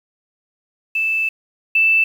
sine tone pair in turn, 2637 / 2646 Hz, E7 / E7, 0 / +6 cents, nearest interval unison, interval 6 cents, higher second, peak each -16 / -11 dBFS, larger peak second, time 0.95-1.29 / 1.75-2.04 s, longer first, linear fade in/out 5 ms, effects 7-bit

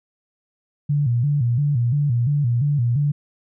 sine tone with vibrato, 131.8 Hz, C3, 13 cents sharp, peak -16 dBFS, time 0.89-3.12 s, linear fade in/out 10 ms, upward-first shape square, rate 2.9 Hz, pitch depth 170 cents each way, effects none

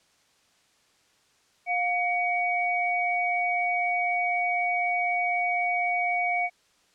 sine tone pair together, 709.3 / 2252 Hz, F5 / C#7, +27 / +27 cents, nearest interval octave + minor sixth, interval 2000 cents, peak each -26 dBFS, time 1.66-6.5 s, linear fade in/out 50 ms, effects white hiss -64 dBFS RMS until 6.94 s + low-pass 7000 Hz 12 dB/octave

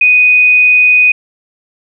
sine tone, 2489 Hz, D#7, in tune, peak -4 dBFS, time 0.01-1.12 s, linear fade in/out 5 ms, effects none

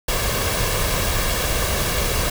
pink noise with comb filter, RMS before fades -21 dBFS, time 0.08-2.3 s, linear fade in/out 5 ms, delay 1.8 ms, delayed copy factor +0.5, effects none

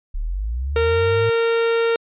sine linear sweep, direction up, 32.63 to 110 Hz, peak -21 dBFS, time 0.14-1.3 s, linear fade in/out 10 ms
45% pulse tone, 460.7 Hz, A#4, 20 cents flat, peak -16 dBFS, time 0.76-1.96 s, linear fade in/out 2 ms
effects resampled to 8000 Hz

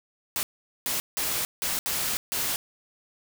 white noise bursts at uneven times, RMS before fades -28 dBFS, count 6, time 0.36-0.43 / 0.86-1 / 1.17-1.45 / 1.62-1.79 / 1.86-2.17 / 2.32-2.56 s, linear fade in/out 0 ms, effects none

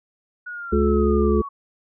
sine exponential sweep, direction down, 1468 to 1108.7 Hz, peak -30 dBFS, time 0.46-1.49 s, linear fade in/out 10 ms
harmonic tone, 71.5 Hz, D2, 46 cents flat, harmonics 1 / 3 / 5 / 6, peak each -21 / -21 / -21 / -21 dBFS, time 0.72-1.42 s, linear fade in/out 10 ms
effects none

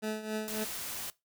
20% pulse tone with tremolo, 216.1 Hz, A3, 31 cents flat, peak -26 dBFS, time 0.02-0.65 s, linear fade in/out 20 ms, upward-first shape triangle, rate 3.7 Hz, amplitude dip 75%
white noise, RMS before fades -39 dBFS, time 0.48-1.1 s, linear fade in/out 0 ms
effects noise-tail reverb RT60 0.2 s tail -20 dB re dry

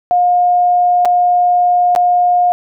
sine tone with dropouts, 713 Hz, F5, 36 cents sharp, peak -8 dBFS, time 0.11-2.52 s, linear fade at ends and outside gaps 0 ms, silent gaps 1.05-1.055 / 1.951-1.961 s, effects none

